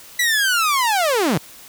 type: linear sweep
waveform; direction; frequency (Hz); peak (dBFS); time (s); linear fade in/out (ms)
sawtooth; down; 1986 to 130.81; -12; 0.19-1.38; 5
effects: white hiss -42 dBFS RMS until 1.68 s